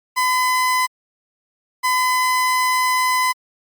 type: tone pair in turn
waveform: 30% pulse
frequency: 1013 / 1013 Hz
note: B5 / B5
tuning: +44 / +44 cents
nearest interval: unison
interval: 0 cents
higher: neither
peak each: -13 dBFS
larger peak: neither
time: 0.16-0.87 / 1.83-3.33 s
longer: second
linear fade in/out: 20 ms
effects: Opus 48 kbps